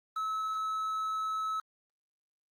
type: tone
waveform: triangle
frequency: 1296 Hz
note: E6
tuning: 30 cents flat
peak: -29 dBFS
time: 0.16-1.6 s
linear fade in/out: 2 ms
effects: Opus 24 kbps